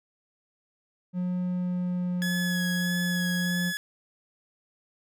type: tone with pitch glide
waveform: triangle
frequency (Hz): 180.2 to 177.41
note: F#3 to F3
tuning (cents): -45 to +28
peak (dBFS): -24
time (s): 1.13-3.73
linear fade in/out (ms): 50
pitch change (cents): -27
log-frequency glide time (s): 1.37-2.92
type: tone with vibrato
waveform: sawtooth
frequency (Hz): 1687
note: G#6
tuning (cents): +27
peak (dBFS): -26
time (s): 2.22-3.77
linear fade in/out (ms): 0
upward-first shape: sine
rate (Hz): 1.6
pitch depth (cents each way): 22
effects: none